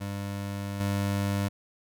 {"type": "tone with level steps", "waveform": "25% pulse", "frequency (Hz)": 100, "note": "G2", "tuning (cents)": 35, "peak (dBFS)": [-28, -22], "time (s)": [0, 1.49], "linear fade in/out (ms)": 20, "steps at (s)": 0.8, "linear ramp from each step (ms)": 5, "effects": []}